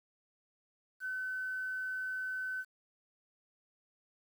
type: tone with quantisation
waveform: sine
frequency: 1517 Hz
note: F#6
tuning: 43 cents sharp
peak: -35 dBFS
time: 1-2.65 s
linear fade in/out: 50 ms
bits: 10
effects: none